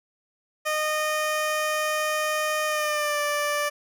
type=tone with pitch glide; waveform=15% pulse; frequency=614 to 587.3 Hz; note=D#5 to D5; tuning=-23 to 0 cents; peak=-17 dBFS; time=0.65-3.7 s; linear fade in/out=20 ms; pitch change=-77 cents; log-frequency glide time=2.66-3.21 s; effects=none